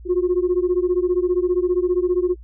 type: beating tone pair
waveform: sine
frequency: 353.3 / 368.3 Hz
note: F4 / F#4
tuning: +20 / -8 cents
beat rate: 15 Hz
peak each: -18 / -19 dBFS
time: 0.05-2.36 s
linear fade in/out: 50 ms
effects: tanh soft clip ceiling -11 dBFS + added 58 Hz sine -37 dBFS peak until 2.43 s